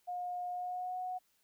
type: tone with pitch glide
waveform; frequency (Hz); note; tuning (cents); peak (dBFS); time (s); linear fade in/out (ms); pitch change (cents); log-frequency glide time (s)
sine; 716 to 734.4; F5 to F#5; +43 to -13; -36; 0.07-1.19; 20; +44; 0.51-0.98
effects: white hiss -74 dBFS RMS until 1.43 s